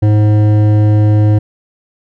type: tone with hard clipping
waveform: triangle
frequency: 105.7 Hz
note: G#2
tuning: 31 cents sharp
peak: -8 dBFS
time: 0.02-1.39 s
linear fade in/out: 10 ms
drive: 15 dB
effects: none